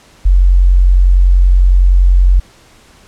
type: tone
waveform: sine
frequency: 45.35 Hz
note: F#1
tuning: 34 cents flat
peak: -4 dBFS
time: 0.25-2.4 s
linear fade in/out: 10 ms
effects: pink hiss -44 dBFS RMS until 3.07 s + low-pass 9000 Hz 12 dB/octave